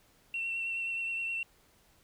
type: tone with vibrato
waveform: sine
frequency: 2710 Hz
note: E7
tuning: 47 cents sharp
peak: -31 dBFS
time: 0.34-1.43 s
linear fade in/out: 2 ms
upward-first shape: triangle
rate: 9.5 Hz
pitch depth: 23 cents each way
effects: tanh soft clip ceiling -27 dBFS + pink hiss -65 dBFS RMS until 2.03 s